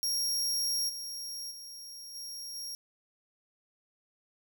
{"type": "tone with level steps", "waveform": "sawtooth", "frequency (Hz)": 5588, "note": "F8", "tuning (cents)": 0, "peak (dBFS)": [-26, -35, -41, -37, -35], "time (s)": [0.03, 2.75], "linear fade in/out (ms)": 0, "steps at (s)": [0.88, 1.5, 2.14, 2.54], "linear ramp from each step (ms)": 20, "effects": []}